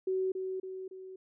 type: tone with echo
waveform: sine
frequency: 376.4 Hz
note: F#4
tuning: 30 cents sharp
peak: -28 dBFS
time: 0.07-0.32 s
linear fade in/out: 5 ms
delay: 280 ms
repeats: 3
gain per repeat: -5 dB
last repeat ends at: 1.16 s
effects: none